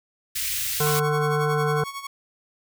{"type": "band-stop noise", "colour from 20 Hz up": "white", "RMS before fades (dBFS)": -27, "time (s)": [0.35, 1], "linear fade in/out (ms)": 10, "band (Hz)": [110, 1800], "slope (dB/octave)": 24}
{"type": "harmonic tone", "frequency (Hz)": 149.5, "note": "D3", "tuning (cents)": 31, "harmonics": [1, 3, 5, 7, 9, 10], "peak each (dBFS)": [-24, -24, -31, -30, -32, -32], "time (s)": [0.8, 1.84], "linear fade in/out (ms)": 5}
{"type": "tone with tremolo", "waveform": "sawtooth", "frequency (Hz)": 1109, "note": "C#6", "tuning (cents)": 0, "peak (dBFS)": -26, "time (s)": [0.86, 2.07], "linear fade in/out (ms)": 5, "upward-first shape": "sine", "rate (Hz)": 11, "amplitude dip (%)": 70}
{"effects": []}